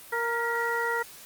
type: harmonic tone with a mistuned harmonic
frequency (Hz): 466.2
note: A#4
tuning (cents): 0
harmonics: 1 / 2 / 3 / 4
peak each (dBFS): -31 / -31 / -31 / -31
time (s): 0.12-1.03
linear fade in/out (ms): 10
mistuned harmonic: 4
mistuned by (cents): +46
effects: white hiss -47 dBFS RMS until 1.25 s + Opus 24 kbps